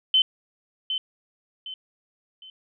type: tone with echo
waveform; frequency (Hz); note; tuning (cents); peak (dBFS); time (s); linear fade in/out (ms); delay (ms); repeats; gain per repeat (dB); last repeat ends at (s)
sine; 3062; G7; -41; -15; 0.14-0.22; 2; 760; 3; -9; 2.5
effects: none